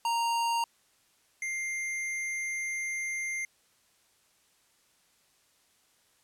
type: tone pair in turn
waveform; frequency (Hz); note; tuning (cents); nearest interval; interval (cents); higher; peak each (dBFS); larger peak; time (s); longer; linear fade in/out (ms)
square; 930 / 2100; A#5 / C7; -4 / +6; octave + major second; 1410; second; -27 / -32; first; 0.05-0.64 / 1.42-3.45; second; 2
effects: white hiss -67 dBFS RMS until 6.23 s + low-pass 11000 Hz 12 dB/octave